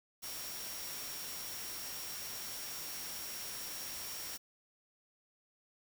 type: tone in noise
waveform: sine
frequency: 5588 Hz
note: F8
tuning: in tune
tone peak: -47 dBFS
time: 0.22-4.38 s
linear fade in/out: 20 ms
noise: white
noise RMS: -44 dBFS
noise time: 0.22-4.38 s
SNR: -6 dB
effects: none